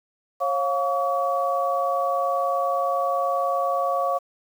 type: tone cluster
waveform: sine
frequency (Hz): 546 / 705 / 1135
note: C#5 / F5 / C#6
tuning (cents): -26 / +16 / +41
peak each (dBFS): -25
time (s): 0.4-4.19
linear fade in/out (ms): 20
effects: 8-bit